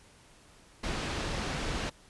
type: low-pass noise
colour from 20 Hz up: pink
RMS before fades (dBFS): -34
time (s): 0.83-1.9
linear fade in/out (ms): 10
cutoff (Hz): 5200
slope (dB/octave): 12
effects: pink hiss -58 dBFS RMS until 2.09 s + resampled to 24000 Hz